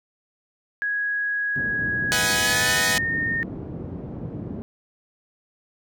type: tone with pitch glide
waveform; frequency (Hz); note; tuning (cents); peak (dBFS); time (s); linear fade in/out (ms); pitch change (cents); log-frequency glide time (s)
sine; 1661.2 to 1832.6; G#6 to A#6; 0 to -30; -22; 0.82-3.43; 0; +170; 2.4-2.81
type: band-pass noise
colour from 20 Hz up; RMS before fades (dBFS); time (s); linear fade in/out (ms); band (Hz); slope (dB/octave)
pink; -33; 1.56-4.62; 0; 110 to 310; 12
type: chord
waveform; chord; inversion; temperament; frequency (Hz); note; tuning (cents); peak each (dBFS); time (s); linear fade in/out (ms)
5% pulse; G# minor seventh; first; equal with one note detuned; 493.9 / 633.5 / 740 / 830.6; B4 / D#5 / F#5 / G#5; 0 / +31 / 0 / 0; -15; 2.12-2.98; 0
effects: none